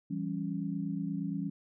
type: chord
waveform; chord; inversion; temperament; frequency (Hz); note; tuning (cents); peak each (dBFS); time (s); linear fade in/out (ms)
sine; C# diminished; first; equal with one note detuned; 167.4 / 196 / 277.2; E3 / G3 / C#4; +27 / 0 / 0; -36 / -36 / -37; 0.1-1.5; 10
effects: none